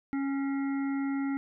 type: harmonic tone with a mistuned harmonic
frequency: 275.8 Hz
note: C#4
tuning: 9 cents flat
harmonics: 1 / 3 / 5 / 7 / 8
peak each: -28 / -43 / -44 / -47 / -49 dBFS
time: 0.13-1.37 s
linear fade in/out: 0 ms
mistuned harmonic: 8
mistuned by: -59 cents
effects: none